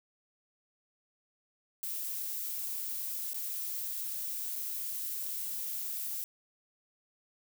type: noise with dropouts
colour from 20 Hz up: violet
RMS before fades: -37 dBFS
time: 1.83-6.24 s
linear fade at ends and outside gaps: 0 ms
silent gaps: 3.333-3.344 / 4.555-4.56 s
effects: none